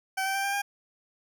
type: tone with pitch steps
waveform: 20% pulse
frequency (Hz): 767 / 776.4 / 785.8 / 795.4 / 805.1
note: G5 / G5 / G5 / G5 / G5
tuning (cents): -38 / -17 / +4 / +25 / +46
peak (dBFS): -22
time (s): 0.17-0.62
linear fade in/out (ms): 10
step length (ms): 90
effects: none